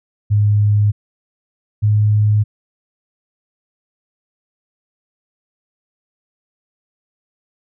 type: tone pair in turn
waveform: sine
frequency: 104 / 105.57 Hz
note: G#2 / G#2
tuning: +3 / +29 cents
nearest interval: unison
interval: 26 cents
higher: second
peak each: -10 dBFS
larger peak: neither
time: 0.3-0.92 / 1.82-2.44 s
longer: neither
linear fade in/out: 20 ms
effects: none